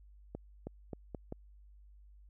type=accelerating click train; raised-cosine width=2 ms; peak=-27 dBFS; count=5; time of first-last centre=0.35-1.324 s; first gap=320 ms; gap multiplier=0.82; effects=added 50 Hz sine -55 dBFS peak until 2.29 s